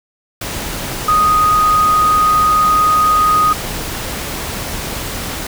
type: tone in noise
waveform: sine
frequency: 1244.5 Hz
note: D#6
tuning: in tune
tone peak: -9 dBFS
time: 1.08-3.53 s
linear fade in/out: 5 ms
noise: pink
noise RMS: -23 dBFS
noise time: 0.41-5.47 s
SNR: +11 dB
effects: none